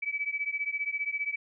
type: beating tone pair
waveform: sine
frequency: 2288 / 2303 Hz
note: D7 / D7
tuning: -46 / -34 cents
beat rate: 15 Hz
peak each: -32 / -33 dBFS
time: 0.02-1.36 s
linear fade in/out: 10 ms
effects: none